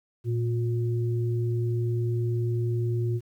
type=tone pair together; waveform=sine; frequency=115.73 / 357.8 Hz; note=A#2 / F4; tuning=-12 / +42 cents; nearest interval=octave + minor sixth; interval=1954 cents; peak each=-24 / -32 dBFS; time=0.24-3.21 s; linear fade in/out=50 ms; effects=10-bit